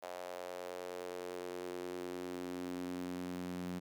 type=tone with high-pass filter sweep; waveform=sawtooth; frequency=89.7 Hz; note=F2; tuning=47 cents sharp; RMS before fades=-43 dBFS; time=0.02-3.8 s; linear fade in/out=20 ms; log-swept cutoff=620 to 200 Hz; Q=3.4; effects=none